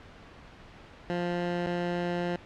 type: tone with dropouts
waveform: 15% pulse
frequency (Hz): 175.1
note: F3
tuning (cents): +5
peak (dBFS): -22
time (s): 1.1-2.36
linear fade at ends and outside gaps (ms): 0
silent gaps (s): 1.661-1.671
effects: pink hiss -50 dBFS RMS until 2.45 s + low-pass 3000 Hz 12 dB/octave